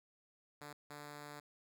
5% pulse tone bursts at uneven times, 146.83 Hz, D3, in tune, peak -37 dBFS, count 2, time 0.61-0.73 / 0.9-1.4 s, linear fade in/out 5 ms, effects none

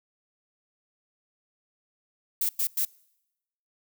violet noise bursts, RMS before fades -26 dBFS, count 3, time 2.41-2.851 s, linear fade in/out 5 ms, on 81 ms, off 99 ms, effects noise-tail reverb RT60 0.9 s tail -25 dB re dry

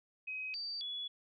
sine tone with pitch steps, 2529 / 4636 / 3400 Hz, D#7 / D8 / G#7, +28 / -23 / +40 cents, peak -38 dBFS, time 0.27-1.08 s, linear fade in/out 10 ms, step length 270 ms, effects none

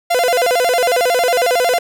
45% pulse tone with vibrato, 589 Hz, D5, 5 cents sharp, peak -12 dBFS, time 0.1-1.79 s, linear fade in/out 10 ms, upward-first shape square, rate 11 Hz, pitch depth 280 cents each way, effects none

